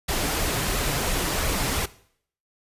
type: noise with flanger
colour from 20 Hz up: pink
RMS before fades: -25 dBFS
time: 0.08-1.86 s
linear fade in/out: 10 ms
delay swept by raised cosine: 1.5 to 7.2 ms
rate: 2.9 Hz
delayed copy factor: +0.5
effects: noise-tail reverb RT60 0.6 s tail -18 dB re dry + resampled to 32000 Hz